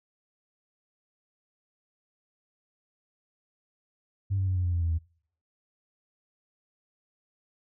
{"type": "tone with pitch steps", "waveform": "sine", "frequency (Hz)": [98, 95.43, 92.93, 90.49, 88.12, 85.81, 83.56, 81.37], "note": ["G2", "G2", "F#2", "F#2", "F2", "F2", "E2", "E2"], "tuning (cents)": [0, -46, 8, -38, 16, -30, 24, -22], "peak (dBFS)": -23, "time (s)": [4.3, 4.988], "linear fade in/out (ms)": 20, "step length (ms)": 86, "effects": ["noise-tail reverb RT60 0.6 s tail -26 dB re dry", "tanh soft clip ceiling -20 dBFS"]}